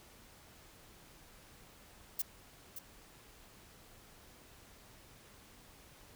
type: noise with echo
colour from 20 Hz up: violet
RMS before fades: -34 dBFS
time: 2.19-2.22 s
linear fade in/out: 5 ms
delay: 570 ms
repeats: 1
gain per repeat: -10 dB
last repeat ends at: 2.79 s
effects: pink hiss -59 dBFS RMS until 6.15 s